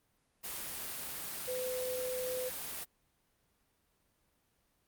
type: tone in noise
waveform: sine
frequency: 506 Hz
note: B4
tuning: 42 cents sharp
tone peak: -35 dBFS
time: 1.47-2.5 s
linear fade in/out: 20 ms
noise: white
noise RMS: -41 dBFS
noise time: 0.43-2.85 s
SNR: +3 dB
effects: pink hiss -75 dBFS RMS until 4.87 s + Opus 32 kbps